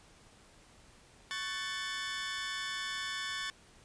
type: chord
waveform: 20% pulse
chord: F# minor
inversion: second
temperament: equal with one note detuned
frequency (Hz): 1108.7 / 1505 / 1760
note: C#6 / F#6 / A6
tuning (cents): 0 / +29 / 0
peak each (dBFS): -37 / -38 / -33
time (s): 1.31-3.5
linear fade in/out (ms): 0
effects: pink hiss -60 dBFS RMS until 3.84 s + resampled to 22050 Hz